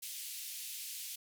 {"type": "band-pass noise", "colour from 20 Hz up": "white", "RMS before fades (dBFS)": -44, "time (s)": [0.02, 1.16], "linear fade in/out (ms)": 10, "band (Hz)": [2500, 16000], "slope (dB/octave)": 24, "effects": []}